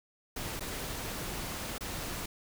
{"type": "noise with dropouts", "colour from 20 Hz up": "pink", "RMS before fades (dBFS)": -38, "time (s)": [0.36, 2.26], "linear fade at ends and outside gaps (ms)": 5, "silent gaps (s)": [[0.596, 0.606], [1.782, 1.807]], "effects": []}